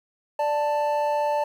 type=tone pair together; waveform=triangle; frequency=589 / 882.5 Hz; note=D5 / A5; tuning=+5 / +5 cents; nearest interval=perfect fifth; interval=700 cents; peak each=-22 dBFS; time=0.39-1.44 s; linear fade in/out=5 ms; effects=9-bit